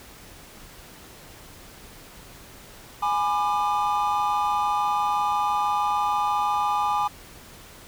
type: chord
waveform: triangle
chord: G# diminished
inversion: none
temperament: just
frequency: 830.6 / 996.7 / 1196.1 Hz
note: G#5 / B5 / D6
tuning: 0 / +16 / +31 cents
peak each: -22 / -26 / -24 dBFS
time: 3.02-7.08 s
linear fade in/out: 10 ms
effects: pink hiss -46 dBFS RMS until 7.87 s